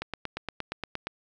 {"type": "click train", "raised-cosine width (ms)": 0.3, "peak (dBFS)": -16, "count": 10, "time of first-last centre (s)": [0.02, 1.07], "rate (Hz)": 8.57, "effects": []}